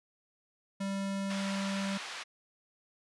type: tone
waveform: square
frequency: 196 Hz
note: G3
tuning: in tune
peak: -33 dBFS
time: 0.8-1.98 s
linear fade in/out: 10 ms
type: band-pass noise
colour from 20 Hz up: pink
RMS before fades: -42 dBFS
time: 1.29-2.24 s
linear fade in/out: 20 ms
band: 1100 to 5100 Hz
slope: 12 dB/octave
effects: resampled to 24000 Hz